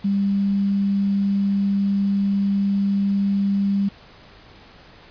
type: tone with quantisation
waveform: sine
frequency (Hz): 198.6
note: G3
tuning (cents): +23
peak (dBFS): -17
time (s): 0.04-3.89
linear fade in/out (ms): 10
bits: 7
effects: pink hiss -47 dBFS RMS until 5.1 s + resampled to 11025 Hz